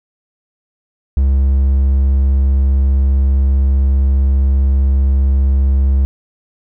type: tone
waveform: triangle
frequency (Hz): 67.6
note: C#2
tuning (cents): -43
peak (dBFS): -7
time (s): 1.17-6.05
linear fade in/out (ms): 0
effects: none